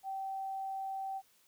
sine tone, 774 Hz, G5, 22 cents flat, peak -36 dBFS, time 0.03-1.22 s, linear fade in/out 50 ms, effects white hiss -68 dBFS RMS until 1.47 s

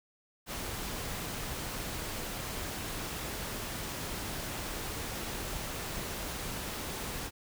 pink noise, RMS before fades -38 dBFS, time 0.46-7.31 s, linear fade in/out 50 ms, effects none

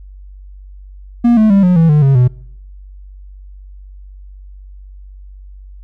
triangle tone with pitch steps, 237.8 / 216.8 / 197.67 / 180.22 / 164.31 / 149.8 / 136.58 / 124.52 Hz, A#3 / A3 / G3 / F#3 / E3 / D3 / C#3 / B2, +35 / -25 / +15 / -45 / -5 / +35 / -25 / +15 cents, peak -4 dBFS, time 1.24-2.28 s, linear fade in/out 10 ms, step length 130 ms, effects noise-tail reverb RT60 0.7 s tail -24 dB re dry + added 48 Hz sine -32 dBFS peak until 5.83 s

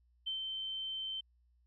sine tone with ADSR envelope, 3099 Hz, G7, 21 cents flat, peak -34 dBFS, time 0.26-1.21 s, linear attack 15 ms, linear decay 120 ms, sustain -3 dB, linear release 10 ms, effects added 60 Hz sine -67 dBFS peak until 1.66 s

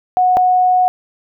sine tone pair in turn, 733 / 733 Hz, F#5 / F#5, -16 / -16 cents, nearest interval unison, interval 0 cents, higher neither, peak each -9 dBFS, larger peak neither, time 0.17-0.37 / 0.37-0.88 s, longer second, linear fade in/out 0 ms, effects none

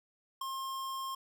square tone with ADSR envelope, 1067 Hz, C6, 34 cents sharp, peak -33 dBFS, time 0.41-1.15 s, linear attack 6 ms, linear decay 5 ms, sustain -4 dB, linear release 5 ms, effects none

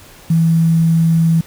sine tone with quantisation, 164.2 Hz, E3, 6 cents flat, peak -9 dBFS, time 0.3-1.41 s, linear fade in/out 5 ms, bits 6, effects pink hiss -41 dBFS RMS until 1.46 s

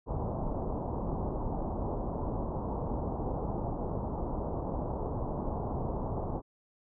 pink low-pass noise, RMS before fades -34 dBFS, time 0.06-6.42 s, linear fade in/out 50 ms, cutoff 1000 Hz, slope 48 dB/octave, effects none

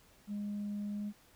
sine tone with pitch glide, 205.7 to 207.1 Hz, G#3 to G#3, -16 to -5 cents, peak -34 dBFS, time 0.27-1.13 s, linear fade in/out 50 ms, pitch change +11 cents, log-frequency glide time 0.92-1.02 s, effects tanh soft clip ceiling -33 dBFS + pink hiss -64 dBFS RMS until 1.35 s

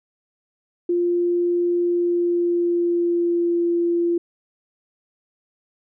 sine tone with pitch glide, 349.2 to 343.2 Hz, F4 to F4, 0 to -30 cents, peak -17 dBFS, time 0.89-4.18 s, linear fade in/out 5 ms, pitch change -30 cents, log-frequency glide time 1.8-3.66 s, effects none

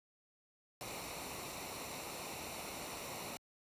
pink noise with comb filter, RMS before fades -45 dBFS, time 0.81-3.37 s, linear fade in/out 0 ms, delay 0.61 ms, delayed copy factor -0.6, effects high-pass 60 Hz 12 dB/octave + resampled to 32000 Hz

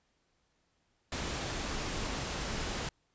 pink noise, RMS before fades -36 dBFS, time 1.12-2.89 s, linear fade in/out 2 ms, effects pink hiss -75 dBFS RMS until 3.14 s + resampled to 16000 Hz

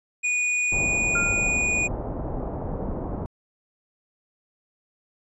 square tone, 2461 Hz, D#7, 20 cents flat, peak -22 dBFS, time 0.23-1.88 s, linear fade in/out 20 ms
pink low-pass noise, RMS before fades -30 dBFS, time 0.72-3.26 s, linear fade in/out 0 ms, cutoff 860 Hz, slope 24 dB/octave
sine tone with exponential decay, 1396.9 Hz, F6, in tune, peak -22 dBFS, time 1.15-1.66 s, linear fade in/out 5 ms, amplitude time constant 110 ms
effects resampled to 24000 Hz

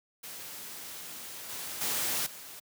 white noise with level steps, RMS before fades -43 / -39 / -31 / -46 dBFS, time 0.23-2.6 s, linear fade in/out 10 ms, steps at 1.49 / 1.81 / 2.26 s, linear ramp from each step 5 ms, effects high-pass 100 Hz 12 dB/octave

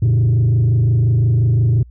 sine tone with frequency modulation, 116.54 Hz, A#2, in tune, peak -8 dBFS, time 0.02-1.83 s, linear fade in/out 5 ms, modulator 25.7 Hz, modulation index 0.72, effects tanh soft clip ceiling -10 dBFS + added 60 Hz sine -38 dBFS peak until 1.9 s

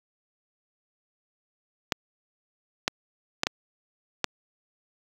clicks, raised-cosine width 0.2 ms, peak -5 dBFS, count 5, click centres 1.922 / 2.879 / 3.434 / 3.469 / 4.243 s, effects high-pass 100 Hz 12 dB/octave + 7-bit

